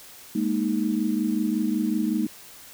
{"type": "chord", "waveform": "sine", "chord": "Ab suspended second", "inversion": "none", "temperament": "equal", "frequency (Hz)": [207.7, 233.1, 311.1], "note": ["Ab3", "Bb3", "Eb4"], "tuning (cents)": [0, 0, 0], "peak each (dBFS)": -26, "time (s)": [0.35, 2.27], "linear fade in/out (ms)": 5, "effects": ["white hiss -46 dBFS RMS until 2.73 s"]}